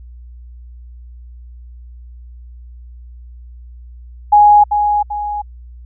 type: tone with echo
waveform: sine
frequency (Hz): 830.6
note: G#5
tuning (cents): 0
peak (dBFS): -4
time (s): 4.32-4.64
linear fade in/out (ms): 10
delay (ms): 390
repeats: 2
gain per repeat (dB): -7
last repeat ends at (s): 5.42
effects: added 60 Hz sine -33 dBFS peak until 5.85 s